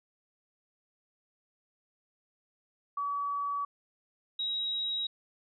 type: tone pair in turn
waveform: sine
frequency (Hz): 1140 / 3827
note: C#6 / A#7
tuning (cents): +48 / +45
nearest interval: octave + major sixth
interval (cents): 2097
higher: second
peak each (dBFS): -30 / -30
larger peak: neither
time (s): 2.97-3.65 / 4.39-5.07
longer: neither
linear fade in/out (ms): 5
effects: none

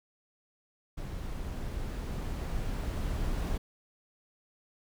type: noise with level ramp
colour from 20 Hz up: brown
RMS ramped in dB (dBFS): -38 to -31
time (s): 0.97-3.58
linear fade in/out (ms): 10
effects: none

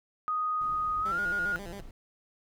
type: tone with pitch glide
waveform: sine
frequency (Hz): 1244.5 to 1429.6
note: D#6 to F6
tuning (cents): 0 to +40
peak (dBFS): -27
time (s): 0.28-1.56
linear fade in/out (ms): 0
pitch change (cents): +240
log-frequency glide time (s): 1.01-1.19
type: noise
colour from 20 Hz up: brown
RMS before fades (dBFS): -47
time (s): 0.61-1.91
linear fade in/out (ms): 2
type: tone with vibrato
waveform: 15% pulse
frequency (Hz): 185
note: F#3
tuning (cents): 0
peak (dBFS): -34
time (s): 1.05-1.81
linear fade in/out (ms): 10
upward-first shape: square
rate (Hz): 7.4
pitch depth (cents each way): 140
effects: none

